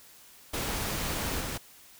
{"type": "noise with level steps", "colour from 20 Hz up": "pink", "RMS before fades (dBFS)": [-32, -35], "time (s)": [0.53, 1.58], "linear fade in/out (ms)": 10, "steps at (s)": 1.39, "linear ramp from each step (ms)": 20, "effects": ["white hiss -54 dBFS RMS until 1.99 s"]}